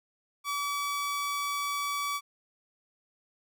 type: tone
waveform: sawtooth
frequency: 1145 Hz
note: D6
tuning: 44 cents flat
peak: -26 dBFS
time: 0.44-2.21 s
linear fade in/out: 50 ms
effects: none